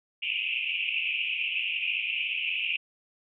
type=band-pass noise; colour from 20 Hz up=pink; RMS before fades=-30 dBFS; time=0.22-2.77 s; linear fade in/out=10 ms; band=2400 to 2900 Hz; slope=96 dB/octave; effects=none